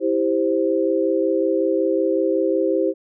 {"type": "chord", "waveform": "sine", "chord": "C major", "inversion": "first", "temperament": "just", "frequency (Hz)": [327, 392.4, 523.3], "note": ["E4", "G4", "C5"], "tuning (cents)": [-14, 2, 0], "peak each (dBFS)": -21, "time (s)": [0, 2.94], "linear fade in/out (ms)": 50, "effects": []}